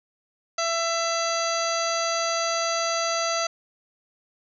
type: harmonic tone with a mistuned harmonic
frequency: 668 Hz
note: E5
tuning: 23 cents sharp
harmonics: 1 / 2 / 3 / 4 / 5 / 6 / 7 / 9 / 10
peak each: -27 / -28 / -34 / -36 / -39 / -36 / -32 / -32 / -39 dBFS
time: 0.58-3.47 s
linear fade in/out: 5 ms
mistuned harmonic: 9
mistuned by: +17 cents
effects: none